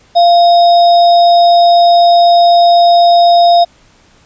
sine tone with sample-and-hold, 692 Hz, F5, 16 cents flat, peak -3 dBFS, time 0.15-3.65 s, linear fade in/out 20 ms, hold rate 4410 Hz, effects pink hiss -47 dBFS RMS until 4.25 s + resampled to 16000 Hz

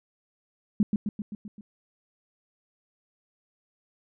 sine tone with echo, 207.9 Hz, G#3, 2 cents sharp, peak -17 dBFS, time 0.8-0.83 s, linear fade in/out 2 ms, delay 130 ms, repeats 6, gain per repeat -4 dB, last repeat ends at 1.61 s, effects none

